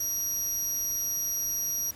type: tone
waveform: 30% pulse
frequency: 5750 Hz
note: F8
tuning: 50 cents sharp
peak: -24 dBFS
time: 0-1.91 s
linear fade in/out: 5 ms
effects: pink hiss -50 dBFS RMS until 1.95 s